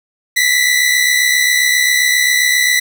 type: tone pair together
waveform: sawtooth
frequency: 1948.5 / 2016 Hz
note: B6 / B6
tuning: -24 / +35 cents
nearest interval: minor second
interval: 59 cents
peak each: -10 dBFS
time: 0.36-2.8 s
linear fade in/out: 10 ms
effects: none